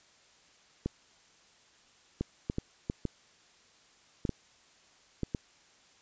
clicks, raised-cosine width 3 ms, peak -18 dBFS, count 10, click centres 0.86 / 2.21 / 2.499 / 2.584 / 2.899 / 3.053 / 4.252 / 4.293 / 5.233 / 5.348 s, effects white hiss -62 dBFS RMS until 6.01 s + resampled to 16000 Hz

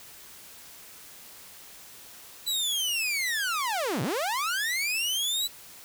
sawtooth linear two-way sweep, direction down then up, 4000 to 110 to 4000 Hz, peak -23 dBFS, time 2.46-5.48 s, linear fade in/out 20 ms, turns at 4.02 s, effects white hiss -48 dBFS RMS until 5.84 s

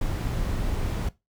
brown noise, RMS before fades -27 dBFS, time 0.01-1.09 s, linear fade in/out 5 ms, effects noise-tail reverb RT60 0.2 s tail -18 dB re dry

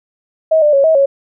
sine tone with pitch steps, 637 / 596 / 553 / 640 / 553 Hz, D#5 / D5 / C#5 / D#5 / C#5, +41 / +25 / -4 / +49 / -4 cents, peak -7 dBFS, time 0.51-1.06 s, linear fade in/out 10 ms, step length 110 ms, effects none

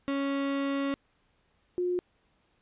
35% pulse / sine tone pair in turn, 277.2 / 357.8 Hz, C#4 / F4, 0 / +42 cents, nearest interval major third, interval 442 cents, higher second, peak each -26 dBFS, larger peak neither, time 0.08-0.94 / 1.78-1.99 s, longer first, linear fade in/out 0 ms, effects pink hiss -70 dBFS RMS until 2.61 s + resampled to 8000 Hz

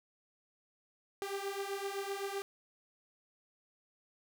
sawtooth beating tone pair, 392 / 399.8 Hz, G4 / G4, 0 / +34 cents, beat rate 7.8 Hz, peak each -36 / -36 dBFS, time 1.22-2.42 s, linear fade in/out 0 ms, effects none

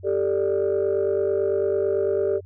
sine chord, G suspended second, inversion none, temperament just, 392 / 441 / 588 Hz, G4 / A4 / D5, 0 / +4 / +2 cents, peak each -21 / -24 / -25 dBFS, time 0.03-2.41 s, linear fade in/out 50 ms, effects tanh soft clip ceiling -14 dBFS + added 93 Hz sine -41 dBFS peak until 2.45 s

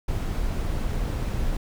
brown noise, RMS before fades -26 dBFS, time 0.08-1.57 s, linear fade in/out 5 ms, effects none

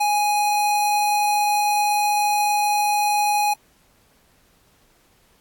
square tone, 830.6 Hz, G#5, in tune, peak -18 dBFS, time 0-3.54 s, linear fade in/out 10 ms, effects pink hiss -59 dBFS RMS until 5.4 s + AAC 64 kbps

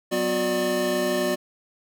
square tone cluster, 187.8 / 250.6 / 362.4 / 595 Hz, F#3 / B3 / F#4 / D5, +26 / +25 / -36 / +22 cents, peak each -33 / -30 / -27 / -26 dBFS, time 0.11-1.36 s, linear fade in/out 20 ms, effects none

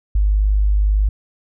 sine tone, 50.9 Hz, G#1, 34 cents flat, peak -12 dBFS, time 0.15-1.09 s, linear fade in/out 5 ms, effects none

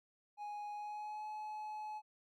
triangle tone with pitch glide, 830.6 to 853 Hz, G#5 to G#5, 0 to +46 cents, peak -40 dBFS, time 0.37-2.02 s, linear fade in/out 50 ms, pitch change +46 cents, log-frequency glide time 0.73-1.26 s, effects none

